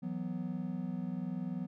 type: chord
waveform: triangle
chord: E suspended second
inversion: none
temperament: just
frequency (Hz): 164.81 / 185.42 / 247.2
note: E3 / F#3 / B3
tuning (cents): 0 / +4 / +2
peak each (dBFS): -39 / -36 / -38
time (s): 0.02-1.67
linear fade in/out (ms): 20
effects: none